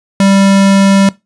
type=tone; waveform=square; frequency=196 Hz; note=G3; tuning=in tune; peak=-6 dBFS; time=0.2-1.09 s; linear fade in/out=2 ms; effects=noise-tail reverb RT60 0.2 s tail -20 dB re dry + resampled to 24000 Hz